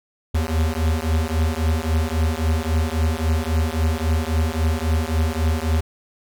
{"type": "beating tone pair", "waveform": "square", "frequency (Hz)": [77.78, 81.48], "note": ["D#2", "E2"], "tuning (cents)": [0, -20], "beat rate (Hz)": 3.7, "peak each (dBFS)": -22, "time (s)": [0.34, 5.81], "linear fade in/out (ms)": 10, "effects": []}